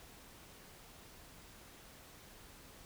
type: silence
effects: pink hiss -57 dBFS RMS until 2.85 s

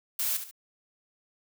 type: noise with echo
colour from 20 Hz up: blue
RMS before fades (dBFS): -29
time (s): 0.19-0.37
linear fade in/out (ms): 5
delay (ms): 71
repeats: 2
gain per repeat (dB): -9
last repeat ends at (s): 0.512
effects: none

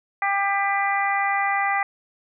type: harmonic tone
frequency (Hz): 397.6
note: G4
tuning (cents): +25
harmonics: 2 / 3 / 4 / 5 / 6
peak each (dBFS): -23 / -27 / -32 / -24 / -33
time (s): 0.22-1.83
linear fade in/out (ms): 2
effects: none

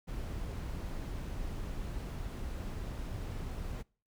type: noise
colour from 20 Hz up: brown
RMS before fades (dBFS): -39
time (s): 0.07-3.83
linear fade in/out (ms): 20
effects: noise-tail reverb RT60 0.4 s tail -25 dB re dry

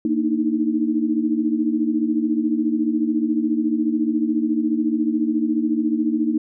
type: tone cluster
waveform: sine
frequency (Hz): 231.7 / 302.4 / 316.5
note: A#3 / D#4 / D#4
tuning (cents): -10 / -49 / +30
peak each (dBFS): -22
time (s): 0.05-6.38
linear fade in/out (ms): 2
effects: none

